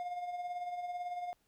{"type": "tone with tremolo", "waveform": "triangle", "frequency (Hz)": 711, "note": "F5", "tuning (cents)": 31, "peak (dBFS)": -33, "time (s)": [0, 1.33], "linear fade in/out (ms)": 0, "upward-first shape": "sine", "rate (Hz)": 18, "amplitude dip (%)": 50, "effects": ["pink hiss -75 dBFS RMS until 1.47 s"]}